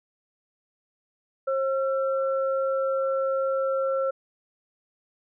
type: tone pair together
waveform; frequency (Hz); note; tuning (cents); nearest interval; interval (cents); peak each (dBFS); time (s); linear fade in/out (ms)
sine; 536 / 1350.6; C5 / E6; +42 / +42; octave + major third; 1600; -23 / -31; 1.47-4.11; 10
effects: none